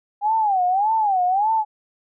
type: tone with vibrato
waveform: sine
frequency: 801 Hz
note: G5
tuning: 37 cents sharp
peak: -16 dBFS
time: 0.21-1.65 s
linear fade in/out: 50 ms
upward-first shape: sine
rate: 1.7 Hz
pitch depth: 190 cents each way
effects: none